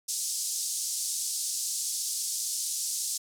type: band-pass noise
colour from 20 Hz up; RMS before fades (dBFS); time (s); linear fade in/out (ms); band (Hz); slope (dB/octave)
white; -32; 0.08-3.18; 10; 4900 to 9700; 24
effects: none